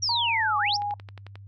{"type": "exponential two-way sweep", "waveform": "sine", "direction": "down then up", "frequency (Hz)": [5840, 1108.7, 5840], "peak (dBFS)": -23, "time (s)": [0.02, 0.77], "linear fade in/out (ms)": 10, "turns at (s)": 0.58}
{"type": "tone with pitch glide", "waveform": "sine", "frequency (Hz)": [944, 821.8], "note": ["A#5", "G#5"], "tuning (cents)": [22, -18], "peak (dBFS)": -26, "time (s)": [0.09, 0.94], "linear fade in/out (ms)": 2, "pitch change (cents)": -240, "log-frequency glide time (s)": [0.24, 0.62]}
{"type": "click train", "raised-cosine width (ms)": 0.3, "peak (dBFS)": -27, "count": 7, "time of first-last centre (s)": [0.82, 1.356], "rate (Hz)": 11.2}
{"effects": ["noise-tail reverb RT60 0.1 s tail -25 dB re dry", "added 99 Hz sine -42 dBFS peak until 1.47 s"]}